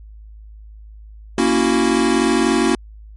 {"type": "chord", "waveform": "square", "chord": "F# dominant seventh", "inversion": "first", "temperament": "equal", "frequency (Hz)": [233.1, 277.2, 329.6, 370], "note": ["A#3", "C#4", "E4", "F#4"], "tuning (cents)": [0, 0, 0, 0], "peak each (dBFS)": -20, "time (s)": [1.38, 2.75], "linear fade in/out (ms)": 2, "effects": ["added 53 Hz sine -36 dBFS peak until 3.16 s", "MP3 48 kbps"]}